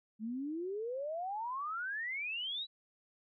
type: exponential sweep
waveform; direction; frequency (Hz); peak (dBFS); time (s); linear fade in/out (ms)
sine; up; 210 to 3989; -36; 0.19-2.67; 50
effects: none